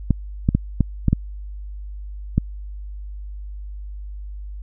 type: clicks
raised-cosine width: 5 ms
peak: -3 dBFS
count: 7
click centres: 0.107 / 0.489 / 0.55 / 0.807 / 1.083 / 1.13 / 2.38 s
effects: added 50 Hz sine -30 dBFS peak until 4.62 s